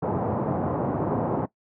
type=band-pass noise; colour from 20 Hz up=pink; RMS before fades=-26 dBFS; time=0.02-1.46 s; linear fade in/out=10 ms; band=110 to 940 Hz; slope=24 dB/octave; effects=noise-tail reverb RT60 0.1 s tail -18 dB re dry